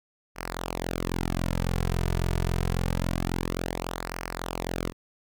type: tone with flanger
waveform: sawtooth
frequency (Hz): 43.65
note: F1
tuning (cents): 0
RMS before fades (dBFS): -29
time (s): 0.35-4.93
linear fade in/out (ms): 50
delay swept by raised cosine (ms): 0.27 to 3.77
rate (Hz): 0.26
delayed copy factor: -0.8
effects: none